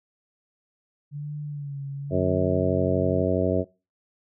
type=tone with vibrato; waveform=sine; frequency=143.6 Hz; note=D3; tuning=39 cents flat; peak=-30 dBFS; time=1.11-3.26 s; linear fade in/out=50 ms; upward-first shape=sine; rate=0.98 Hz; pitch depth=59 cents each way
type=harmonic tone; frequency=92.2 Hz; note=F#2; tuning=6 cents flat; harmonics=1 / 2 / 3 / 4 / 5 / 6 / 7; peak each=-28 / -28 / -28 / -28 / -28 / -28 / -28 dBFS; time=2.1-3.65 s; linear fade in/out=50 ms
effects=noise-tail reverb RT60 0.3 s tail -22 dB re dry